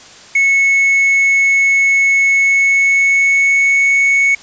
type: tone with pitch glide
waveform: triangle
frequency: 2200 to 2215 Hz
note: C#7 to C#7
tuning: -14 to -2 cents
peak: -7 dBFS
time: 0.35-4.35 s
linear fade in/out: 5 ms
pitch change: +12 cents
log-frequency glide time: 2.35-3.9 s
effects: white hiss -38 dBFS RMS until 4.42 s + resampled to 16000 Hz